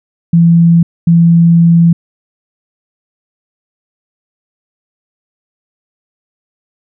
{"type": "tone bursts at uneven times", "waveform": "sine", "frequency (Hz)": 168.4, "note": "E3", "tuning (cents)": 37, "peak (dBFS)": -3, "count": 2, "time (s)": [[0.33, 0.83], [1.07, 1.93]], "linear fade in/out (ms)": 5, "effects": []}